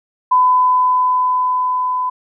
sine tone with level ramp, 1006 Hz, B5, 32 cents sharp, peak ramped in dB -8 to -16 dBFS, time 0.31-2.1 s, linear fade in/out 10 ms, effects none

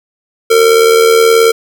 square tone with amplitude modulation, 454.9 Hz, A#4, 42 cents flat, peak -3 dBFS, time 0.5-1.52 s, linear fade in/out 10 ms, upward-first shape sine, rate 78.8 Hz, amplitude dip 55%, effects none

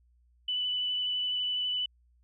sine tone with vibrato, 2983 Hz, F#7, 13 cents sharp, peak -28 dBFS, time 0.48-1.86 s, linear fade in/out 5 ms, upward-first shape triangle, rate 12 Hz, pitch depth 12 cents each way, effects added 60 Hz sine -62 dBFS peak until 2.23 s

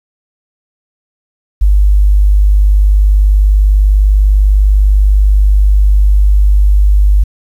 sine tone, 50.1 Hz, G1, 38 cents sharp, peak -4 dBFS, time 1.61-7.24 s, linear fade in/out 10 ms, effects 7-bit

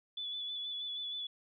sine tone with vibrato, 3449 Hz, A7, 35 cents flat, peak -37 dBFS, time 0.17-1.27 s, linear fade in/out 5 ms, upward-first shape sine, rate 6.3 Hz, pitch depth 27 cents each way, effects none

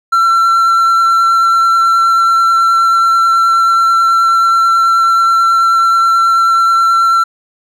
triangle tone with vibrato, 1352 Hz, E6, 43 cents sharp, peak -5 dBFS, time 0.12-7.24 s, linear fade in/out 10 ms, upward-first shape sine, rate 9.3 Hz, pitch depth 10 cents each way, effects none

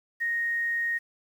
sine tone, 1864.7 Hz, A#6, in tune, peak -25 dBFS, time 0.2-0.99 s, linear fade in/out 20 ms, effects 9-bit

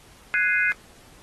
sine chord, Ab dominant seventh, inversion third, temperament equal, 1480 / 1661.2 / 2093 / 2489 Hz, Gb6 / Ab6 / C7 / Eb7, 0 / 0 / 0 / 0 cents, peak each -23 / -25 / -24 / -26 dBFS, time 0.34-0.72 s, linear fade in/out 0 ms, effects pink hiss -52 dBFS RMS until 1.22 s + AAC 32 kbps

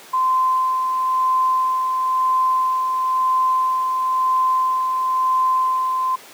sine tone with tremolo, 1034 Hz, C6, 21 cents flat, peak -14 dBFS, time 0.13-6.16 s, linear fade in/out 10 ms, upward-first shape sine, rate 0.99 Hz, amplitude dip 35%, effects pink hiss -41 dBFS RMS until 6.33 s + high-pass 400 Hz 12 dB/octave

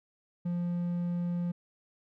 triangle tone, 174.5 Hz, F3, 1 cent flat, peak -27 dBFS, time 0.45-1.52 s, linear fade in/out 10 ms, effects none

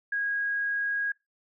sine tone, 1643 Hz, G#6, 19 cents flat, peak -26 dBFS, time 0.12-1.12 s, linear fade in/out 5 ms, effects noise-tail reverb RT60 0.2 s tail -22 dB re dry

